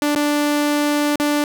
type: tone with dropouts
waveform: sawtooth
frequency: 293.7 Hz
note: D4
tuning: in tune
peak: -12 dBFS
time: 0.02-1.44 s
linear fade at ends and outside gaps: 1 ms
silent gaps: 0.151-0.159 / 1.158-1.199 s
effects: none